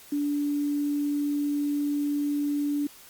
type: tone with quantisation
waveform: sine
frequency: 290 Hz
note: D4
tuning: 22 cents flat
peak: -24 dBFS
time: 0.12-2.87 s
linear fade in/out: 5 ms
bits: 8
effects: white hiss -50 dBFS RMS until 3.09 s + Opus 48 kbps